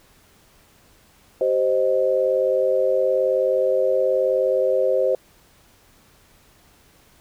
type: chord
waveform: sine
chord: C minor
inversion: second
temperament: equal with one note detuned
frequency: 385.7 / 523.3 / 622.3 Hz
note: G4 / C5 / Eb5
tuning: -28 / 0 / 0 cents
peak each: -24 / -18 / -24 dBFS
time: 1.41-5.15 s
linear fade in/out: 2 ms
effects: pink hiss -55 dBFS RMS until 7.2 s